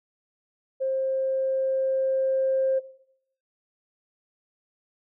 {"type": "tone with level ramp", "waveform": "sine", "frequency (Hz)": 530, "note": "C5", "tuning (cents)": 22, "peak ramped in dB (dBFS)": [-23, -19], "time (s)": [0.8, 2.8], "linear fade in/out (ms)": 20, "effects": ["noise-tail reverb RT60 0.7 s tail -18 dB re dry", "tanh soft clip ceiling -15 dBFS"]}